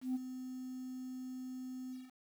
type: tone with ADSR envelope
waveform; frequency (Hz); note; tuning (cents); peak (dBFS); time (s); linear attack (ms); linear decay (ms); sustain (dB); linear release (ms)
sine; 256; C4; -38; -29; 0.01-2.12; 140; 25; -12; 200
effects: tanh soft clip ceiling -31 dBFS + 10-bit